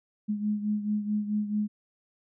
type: beating tone pair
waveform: sine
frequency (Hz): 208.9 / 213.5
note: G#3 / G#3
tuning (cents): +10 / +48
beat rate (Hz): 4.6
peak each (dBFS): -27 / -33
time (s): 0.28-1.68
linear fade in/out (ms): 20
effects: none